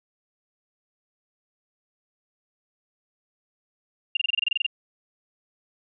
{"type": "tone bursts", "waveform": "sine", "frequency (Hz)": 2799, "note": "F7", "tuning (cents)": 3, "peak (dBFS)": -19, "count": 12, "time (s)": [4.15, 4.665], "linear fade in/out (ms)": 5, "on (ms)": 20, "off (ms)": 25, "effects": []}